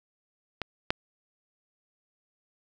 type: clicks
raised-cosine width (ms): 0.3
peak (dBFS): -15 / -8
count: 2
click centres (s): 0.617 / 0.905
effects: none